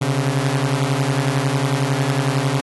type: beating tone pair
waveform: sawtooth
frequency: 130.81 / 141.81 Hz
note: C3 / C#3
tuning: 0 / +40 cents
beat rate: 11 Hz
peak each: -16 dBFS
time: 0.01-2.61 s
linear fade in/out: 10 ms
effects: AAC 32 kbps